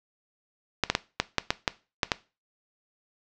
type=clicks; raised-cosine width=0.2 ms; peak=-4 dBFS; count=9; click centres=0.837 / 0.9 / 0.951 / 1.2 / 1.383 / 1.505 / 1.678 / 2.032 / 2.118 s; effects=noise-tail reverb RT60 0.3 s tail -18 dB re dry + low-pass 6000 Hz 12 dB/octave